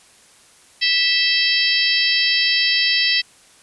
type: harmonic tone with a mistuned harmonic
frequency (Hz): 657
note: E5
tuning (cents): -6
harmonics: 3 / 4 / 5 / 6 / 7 / 8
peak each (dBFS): -22 / -22 / -22 / -22 / -22 / -22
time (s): 0.81-3.22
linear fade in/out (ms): 20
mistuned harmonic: 5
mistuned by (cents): -49
effects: white hiss -50 dBFS RMS until 3.62 s + resampled to 24000 Hz